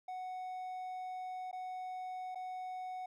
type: tone with dropouts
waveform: triangle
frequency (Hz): 740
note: F#5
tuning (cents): 0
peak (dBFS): -38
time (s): 0.08-3.06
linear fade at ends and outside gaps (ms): 5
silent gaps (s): 1.514-1.528 / 2.348-2.355
effects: none